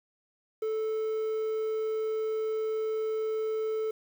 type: tone with quantisation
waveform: triangle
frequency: 437.8 Hz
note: A4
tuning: 9 cents flat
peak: -26 dBFS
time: 0.62-3.91 s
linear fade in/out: 5 ms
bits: 9
effects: none